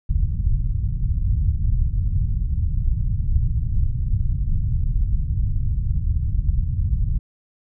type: low-pass noise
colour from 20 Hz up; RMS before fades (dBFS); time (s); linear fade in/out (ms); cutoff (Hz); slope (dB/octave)
pink; -20; 0.09-7.19; 5; 120; 24
effects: none